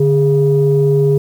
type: tone pair together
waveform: sine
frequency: 144.83 / 410 Hz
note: D3 / G#4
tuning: -24 / -22 cents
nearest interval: octave + tritone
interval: 1802 cents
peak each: -11 dBFS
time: 0-1.18 s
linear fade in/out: 5 ms
effects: tanh soft clip ceiling -2 dBFS + 7-bit